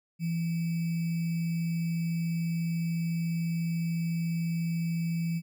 sine tone with sample-and-hold, 167 Hz, E3, 23 cents sharp, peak -27 dBFS, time 0.19-5.42 s, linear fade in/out 50 ms, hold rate 2450 Hz, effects none

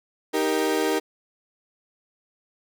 35% pulse chord, Eb major, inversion none, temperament equal with one note detuned, 311.1 / 392 / 468.6 Hz, Eb4 / G4 / Bb4, 0 / 0 / +9 cents, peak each -24 dBFS, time 0.33-1 s, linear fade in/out 20 ms, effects none

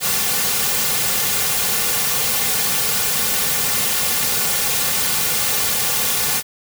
white noise with comb filter, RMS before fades -19 dBFS, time 0-6.43 s, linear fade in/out 50 ms, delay 3.1 ms, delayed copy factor -0.75, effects none

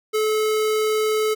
square tone, 431.8 Hz, A4, 33 cents flat, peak -19 dBFS, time 0.13-1.35 s, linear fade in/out 20 ms, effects none

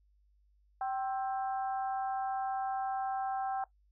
harmonic tone with a mistuned harmonic, 264.9 Hz, C4, 22 cents sharp, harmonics 3 / 4 / 5 / 6, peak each -32 / -45 / -44 / -50 dBFS, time 0.81-3.64 s, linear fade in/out 2 ms, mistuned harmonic 3, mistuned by -43 cents, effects noise-tail reverb RT60 0.1 s tail -17 dB re dry + added 50 Hz sine -65 dBFS peak until 3.91 s

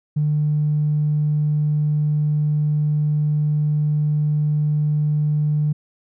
triangle tone with tanh clipping, 150 Hz, D3, 37 cents sharp, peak -16 dBFS, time 0.16-5.73 s, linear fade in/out 10 ms, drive 4 dB, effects none

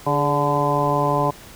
harmonic tone with a mistuned harmonic, 145.3 Hz, D3, 18 cents flat, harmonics 1 / 2 / 3 / 4 / 5 / 6 / 7, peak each -24 / -27 / -26 / -24 / -26 / -25 / -22 dBFS, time 0.06-1.31 s, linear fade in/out 10 ms, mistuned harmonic 3, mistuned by -58 cents, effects pink hiss -42 dBFS RMS until 1.55 s

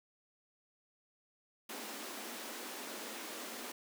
pink high-pass noise, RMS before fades -45 dBFS, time 1.69-3.72 s, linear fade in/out 5 ms, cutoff 210 Hz, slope 96 dB/octave, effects none

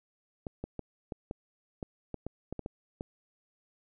clicks, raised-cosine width 2 ms, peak -23 dBFS, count 12, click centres 0.468 / 0.64 / 0.793 / 1.122 / 1.311 / 1.828 / 2.143 / 2.266 / 2.526 / 2.593 / 2.661 / 3.009 s, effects none

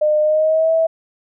sine tone with pitch glide, 607 to 650.6 Hz, D#5 to E5, -43 to -23 cents, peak -12 dBFS, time 0.01-0.87 s, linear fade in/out 10 ms, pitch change +120 cents, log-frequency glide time 0.21-0.72 s, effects none

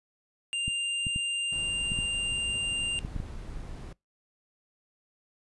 square tone, 2794 Hz, F7, in tune, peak -29 dBFS, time 0.53-2.99 s, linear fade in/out 0 ms
clicks, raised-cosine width 5 ms, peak -22 dBFS, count 8, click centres 0.68 / 1.068 / 1.161 / 1.919 / 1.989 / 3.049 / 3.163 / 3.201 s
brown noise, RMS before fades -40 dBFS, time 1.52-3.93 s, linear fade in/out 5 ms
effects noise-tail reverb RT60 0.2 s tail -24 dB re dry + resampled to 24000 Hz

